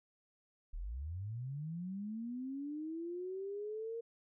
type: linear sweep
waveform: sine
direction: up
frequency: 33.2 to 466.2 Hz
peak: -39 dBFS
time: 0.73-4.01 s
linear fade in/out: 10 ms
effects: none